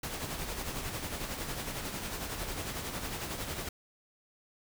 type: noise with tremolo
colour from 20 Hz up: pink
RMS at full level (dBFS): -36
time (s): 0.03-3.69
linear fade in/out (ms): 5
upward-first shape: sine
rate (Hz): 11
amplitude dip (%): 45
effects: none